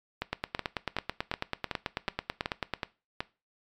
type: two click trains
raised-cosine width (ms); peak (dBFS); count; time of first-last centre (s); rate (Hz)
0.3; -14 / -13; 9 / 23; 0.22-3.205 / 0.33-2.737; 2.68 / 9.14
effects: noise-tail reverb RT60 0.3 s tail -19 dB re dry + MP3 96 kbps